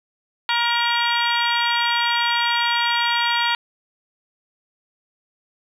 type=harmonic tone with a mistuned harmonic; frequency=472.5 Hz; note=A#4; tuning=23 cents sharp; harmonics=2 / 3 / 4 / 5 / 6 / 7 / 8 / 9; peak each=-22 / -25 / -26 / -27 / -27 / -27 / -29 / -31 dBFS; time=0.49-3.55 s; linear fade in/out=2 ms; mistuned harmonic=9; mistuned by=+72 cents; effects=8-bit